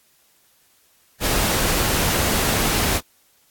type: noise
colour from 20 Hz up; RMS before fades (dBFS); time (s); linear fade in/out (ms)
pink; -20; 1.2-3.01; 50
effects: white hiss -59 dBFS RMS until 3.5 s + AAC 64 kbps